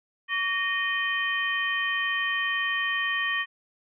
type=harmonic tone with a mistuned harmonic; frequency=618 Hz; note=D#5; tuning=12 cents flat; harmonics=2 / 3 / 4 / 5; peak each=-33 / -26 / -33 / -33 dBFS; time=0.28-3.46 s; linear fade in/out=50 ms; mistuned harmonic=2; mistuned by=-150 cents; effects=none